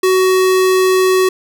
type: tone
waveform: square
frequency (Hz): 373.8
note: F#4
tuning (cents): +18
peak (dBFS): -10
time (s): 0.03-1.29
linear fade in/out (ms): 5
effects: none